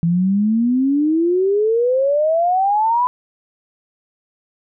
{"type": "exponential sweep", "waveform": "sine", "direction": "up", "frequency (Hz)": [164.81, 1008], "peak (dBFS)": -13, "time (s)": [0.03, 3.07], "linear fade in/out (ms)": 0, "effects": []}